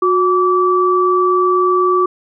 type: tone pair together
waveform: sine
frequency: 364.1 / 1156 Hz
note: F#4 / D6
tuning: -28 / -28 cents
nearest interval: octave + minor sixth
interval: 2000 cents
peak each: -13 dBFS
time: 0.02-2.06 s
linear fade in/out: 5 ms
effects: none